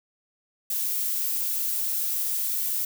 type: noise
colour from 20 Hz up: violet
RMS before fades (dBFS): -27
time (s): 0.7-2.85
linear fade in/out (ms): 5
effects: none